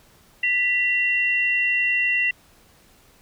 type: tone pair together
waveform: sine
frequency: 1975.5 / 2744 Hz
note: B6 / F7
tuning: 0 / -31 cents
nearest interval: tritone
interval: 569 cents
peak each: -21 dBFS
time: 0.43-2.31 s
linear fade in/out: 5 ms
effects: pink hiss -55 dBFS RMS until 3.21 s